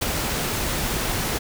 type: noise with ADSR envelope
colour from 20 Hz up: pink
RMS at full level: -22 dBFS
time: 0.01-1.39 s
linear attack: 11 ms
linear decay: 29 ms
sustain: -3 dB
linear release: 18 ms
effects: none